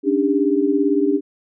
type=tone cluster; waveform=sine; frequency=281.5 / 299.4 / 399.9 Hz; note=C#4 / D4 / G4; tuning=+27 / +33 / +35 cents; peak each=-19 dBFS; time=0.03-1.21 s; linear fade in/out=50 ms; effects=none